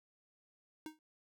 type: tone with exponential decay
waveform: square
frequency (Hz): 311.1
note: D#4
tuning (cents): 0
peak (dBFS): -40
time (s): 0.86-0.99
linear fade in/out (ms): 1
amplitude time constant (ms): 28
effects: none